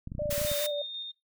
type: clicks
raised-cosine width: 5 ms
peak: -25 dBFS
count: 12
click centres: 0.074 / 0.119 / 0.151 / 0.183 / 0.22 / 0.257 / 0.294 / 0.327 / 0.38 / 0.416 / 0.449 / 0.516 s
type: tone with vibrato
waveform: sine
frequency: 587.3 Hz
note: D5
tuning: in tune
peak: -29 dBFS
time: 0.19-0.82 s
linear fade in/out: 5 ms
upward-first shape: square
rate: 4.8 Hz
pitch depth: 19 cents each way
type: high-pass noise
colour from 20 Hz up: white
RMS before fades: -34 dBFS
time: 0.3-0.67 s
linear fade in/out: 10 ms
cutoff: 1100 Hz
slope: 24 dB/octave
type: tone with tremolo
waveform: sine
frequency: 3658 Hz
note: A#7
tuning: 33 cents flat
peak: -34 dBFS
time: 0.46-1.12 s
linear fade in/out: 20 ms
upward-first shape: square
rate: 6.2 Hz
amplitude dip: 25%
effects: noise-tail reverb RT60 0.2 s tail -18 dB re dry